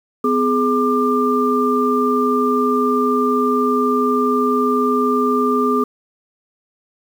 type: tone cluster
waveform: sine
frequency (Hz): 252.1 / 419.7 / 1192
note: B3 / G#4 / D6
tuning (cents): +36 / +18 / +25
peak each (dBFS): -18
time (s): 0.24-5.84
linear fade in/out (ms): 5
effects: 7-bit